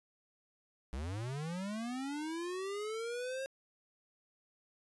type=linear sweep; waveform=square; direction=up; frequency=59.9 to 541 Hz; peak=-38 dBFS; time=0.93-3.46 s; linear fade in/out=0 ms; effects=resampled to 24000 Hz